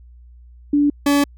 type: tone pair in turn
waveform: sine / 40% pulse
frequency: 290 / 285.3 Hz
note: D4 / C#4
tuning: -22 / +50 cents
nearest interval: unison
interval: 28 cents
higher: first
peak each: -12 dBFS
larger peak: neither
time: 0.73-0.9 / 1.06-1.24 s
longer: second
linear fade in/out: 5 ms
effects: added 60 Hz sine -41 dBFS peak until 1.37 s